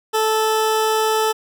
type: tone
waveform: 20% pulse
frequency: 437.5 Hz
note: A4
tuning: 10 cents flat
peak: -11 dBFS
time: 0.13-1.33 s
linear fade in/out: 20 ms
effects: none